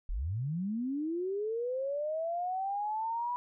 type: linear sweep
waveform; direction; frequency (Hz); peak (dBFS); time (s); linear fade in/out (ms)
sine; up; 31 to 985; -31; 0.09-3.36; 0
effects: none